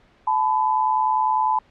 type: tone pair together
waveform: sine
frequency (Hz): 870 / 1000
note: A5 / B5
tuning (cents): -20 / +21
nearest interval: major second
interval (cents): 241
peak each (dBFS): -20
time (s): 0.27-1.59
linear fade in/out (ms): 5
effects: pink hiss -56 dBFS RMS until 1.7 s + low-pass 3000 Hz 12 dB/octave